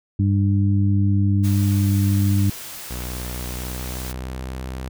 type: harmonic tone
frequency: 99.4 Hz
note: G2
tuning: 25 cents sharp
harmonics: 1 / 2 / 3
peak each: -16 / -22 / -26 dBFS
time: 0.19-2.5 s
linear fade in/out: 5 ms
type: noise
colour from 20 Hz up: white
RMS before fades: -35 dBFS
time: 1.43-4.13 s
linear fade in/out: 20 ms
type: tone with pitch glide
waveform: sawtooth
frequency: 61.74 to 64.36 Hz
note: B1 to C2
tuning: 0 to -28 cents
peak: -24 dBFS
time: 2.9-4.89 s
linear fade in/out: 10 ms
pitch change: +72 cents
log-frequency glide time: 3.38-4.45 s
effects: none